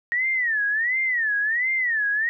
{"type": "tone with vibrato", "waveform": "sine", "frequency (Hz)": 1864, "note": "A#6", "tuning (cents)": -1, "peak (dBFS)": -20, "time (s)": [0.12, 2.29], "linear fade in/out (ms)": 0, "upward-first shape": "sine", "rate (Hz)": 1.4, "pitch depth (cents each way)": 210, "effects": []}